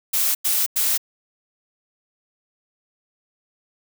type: noise bursts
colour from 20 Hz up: blue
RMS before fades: -20 dBFS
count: 3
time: 0.13-0.978 s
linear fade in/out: 10 ms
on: 220 ms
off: 94 ms
effects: none